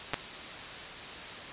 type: clicks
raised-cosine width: 0.3 ms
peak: -13 dBFS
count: 2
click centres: 0.135 / 0.142 s
effects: white hiss -41 dBFS RMS until 1.52 s + resampled to 8000 Hz